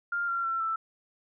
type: tone with pitch steps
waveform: sine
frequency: 1400 / 1375.2 / 1350.7 / 1326.8 Hz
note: F6 / F6 / E6 / E6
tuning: +4 / -27 / +42 / +11 cents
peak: -27 dBFS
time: 0.12-0.76 s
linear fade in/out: 5 ms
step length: 160 ms
effects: none